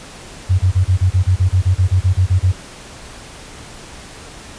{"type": "tone bursts", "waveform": "sine", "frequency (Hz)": 92.5, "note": "F#2", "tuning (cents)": 0, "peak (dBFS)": -9, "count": 16, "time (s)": [0.49, 2.525], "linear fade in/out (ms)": 20, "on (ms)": 100, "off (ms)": 29, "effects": ["pink hiss -36 dBFS RMS until 4.58 s", "resampled to 22050 Hz"]}